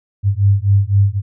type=beating tone pair; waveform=sine; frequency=98 / 101.9 Hz; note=G2 / G#2; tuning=0 / -32 cents; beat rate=3.9 Hz; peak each=-13 dBFS; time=0.23-1.22 s; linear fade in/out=50 ms; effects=none